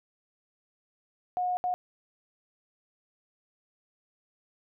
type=tone bursts at uneven times; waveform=sine; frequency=724 Hz; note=F#5; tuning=38 cents flat; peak=-26 dBFS; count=2; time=1.37-1.57 / 1.64-1.74 s; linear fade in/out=0 ms; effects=none